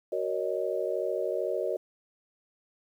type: chord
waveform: sine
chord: D# minor seventh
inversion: first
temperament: just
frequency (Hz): 373.4 / 466.7 / 560 / 622.3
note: F#4 / A#4 / C#5 / D#5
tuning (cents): +16 / +2 / +18 / 0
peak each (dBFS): -33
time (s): 0.12-1.77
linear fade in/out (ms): 5
effects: 10-bit